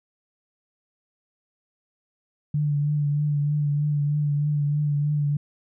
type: tone with vibrato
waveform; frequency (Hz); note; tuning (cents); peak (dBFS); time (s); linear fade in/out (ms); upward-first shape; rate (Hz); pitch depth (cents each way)
sine; 146.83; D3; 0; -20; 2.54-5.37; 5; triangle; 3.2; 34
effects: none